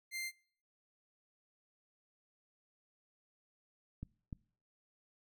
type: tone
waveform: sawtooth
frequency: 2093 Hz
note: C7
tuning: in tune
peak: -35 dBFS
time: 0.11-0.32 s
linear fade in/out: 50 ms
type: clicks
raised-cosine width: 5 ms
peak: -30 dBFS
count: 2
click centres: 4.03 / 4.328 s
effects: noise-tail reverb RT60 0.5 s tail -24 dB re dry